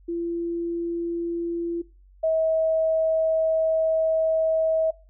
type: tone pair in turn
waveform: sine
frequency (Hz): 340 / 641.8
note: F4 / E5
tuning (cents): -46 / -46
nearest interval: major seventh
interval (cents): 1100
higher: second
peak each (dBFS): -25 / -19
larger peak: second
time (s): 0.08-1.82 / 2.23-4.91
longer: second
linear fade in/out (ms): 10
effects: noise-tail reverb RT60 0.3 s tail -19 dB re dry + added 47 Hz sine -50 dBFS peak until 5.09 s